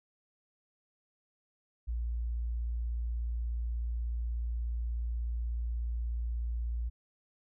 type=tone; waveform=sine; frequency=58.27 Hz; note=A#1; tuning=in tune; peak=-31 dBFS; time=1.87-6.9 s; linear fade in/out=20 ms; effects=none